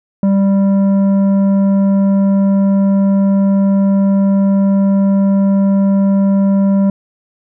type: tone with tanh clipping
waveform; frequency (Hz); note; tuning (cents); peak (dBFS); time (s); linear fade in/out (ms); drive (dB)
sine; 196.5; G3; +4; -10; 0.23-6.9; 2; 9
effects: none